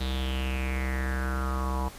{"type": "tone with low-pass filter sweep", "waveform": "square", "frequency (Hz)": 65.41, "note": "C2", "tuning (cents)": 0, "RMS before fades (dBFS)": -29, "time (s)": [0, 1.89], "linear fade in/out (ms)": 10, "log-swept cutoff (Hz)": [3900, 940], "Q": 6.3, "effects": ["pink hiss -46 dBFS RMS until 1.98 s", "resampled to 32000 Hz"]}